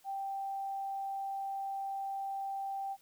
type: tone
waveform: sine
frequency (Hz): 784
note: G5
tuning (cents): 0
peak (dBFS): -35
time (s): 0.04-2.97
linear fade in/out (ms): 50
effects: white hiss -66 dBFS RMS until 3.01 s